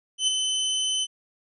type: tone with ADSR envelope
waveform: sawtooth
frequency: 3041 Hz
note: F#7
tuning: 47 cents sharp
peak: -15 dBFS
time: 0.18-1.07 s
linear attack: 96 ms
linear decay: 13 ms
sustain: -5 dB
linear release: 41 ms
effects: resampled to 24000 Hz